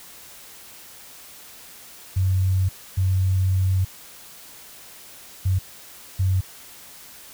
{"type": "tone bursts at uneven times", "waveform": "sine", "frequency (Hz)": 94, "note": "F#2", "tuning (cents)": 28, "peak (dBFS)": -17, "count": 4, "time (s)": [[2.16, 2.69], [2.97, 3.85], [5.45, 5.59], [6.19, 6.41]], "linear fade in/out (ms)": 10, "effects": ["white hiss -44 dBFS RMS until 7.33 s"]}